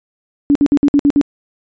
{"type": "tone bursts", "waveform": "sine", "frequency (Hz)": 286.4, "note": "D4", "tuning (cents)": -43, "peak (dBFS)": -7, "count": 7, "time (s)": [0.5, 1.213], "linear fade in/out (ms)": 0, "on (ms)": 53, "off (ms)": 57, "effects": ["resampled to 16000 Hz"]}